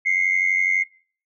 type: tone pair together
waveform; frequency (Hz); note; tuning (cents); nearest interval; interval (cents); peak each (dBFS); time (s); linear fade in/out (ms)
sine; 2071 / 2163; C7 / C#7; -18 / -43; minor second; 75; -19; 0.05-0.84; 20
effects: noise-tail reverb RT60 0.5 s tail -26 dB re dry + tanh soft clip ceiling -11 dBFS